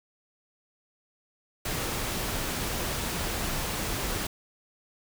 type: noise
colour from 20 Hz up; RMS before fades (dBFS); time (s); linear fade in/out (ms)
pink; -31; 1.65-4.27; 5
effects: none